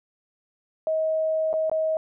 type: tone with dropouts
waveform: sine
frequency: 634 Hz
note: D#5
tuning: 32 cents sharp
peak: -21 dBFS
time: 0.87-1.97 s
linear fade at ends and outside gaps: 1 ms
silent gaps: 1.53-1.538 / 1.697-1.715 s
effects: none